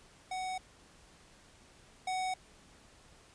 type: tone pair in turn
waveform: square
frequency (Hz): 746 / 746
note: F#5 / F#5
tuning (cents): +14 / +14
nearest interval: unison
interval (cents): 0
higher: neither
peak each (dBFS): -36 / -33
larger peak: second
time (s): 0.31-0.58 / 2.07-2.34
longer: neither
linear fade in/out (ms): 5
effects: pink hiss -60 dBFS RMS until 3.34 s + resampled to 22050 Hz